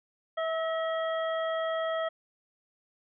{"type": "harmonic tone with a mistuned harmonic", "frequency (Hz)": 649, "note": "E5", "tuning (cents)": -27, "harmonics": [1, 2, 3, 5], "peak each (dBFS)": [-29, -35, -39, -43], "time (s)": [0.37, 2.09], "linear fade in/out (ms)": 10, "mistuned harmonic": 3, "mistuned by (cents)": -32, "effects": []}